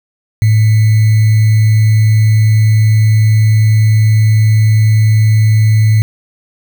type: tone with sample-and-hold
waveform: sine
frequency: 108.7 Hz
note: A2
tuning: 21 cents flat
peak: -5 dBFS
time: 0.42-6.02 s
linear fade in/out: 0 ms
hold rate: 2100 Hz
effects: none